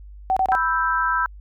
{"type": "tone bursts", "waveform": "sine", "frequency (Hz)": 760, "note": "F#5", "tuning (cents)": 46, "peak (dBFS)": -16, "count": 3, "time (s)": [0.3, 0.551], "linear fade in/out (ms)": 0, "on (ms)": 65, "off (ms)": 28}
{"type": "chord", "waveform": "sine", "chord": "E minor", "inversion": "second", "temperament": "equal", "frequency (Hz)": [987.8, 1318.5, 1568], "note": ["B5", "E6", "G6"], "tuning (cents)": [0, 0, 0], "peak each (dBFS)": [-23, -22, -23], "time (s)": [0.52, 1.26], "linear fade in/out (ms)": 0}
{"effects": ["added 50 Hz sine -38 dBFS peak until 1.4 s"]}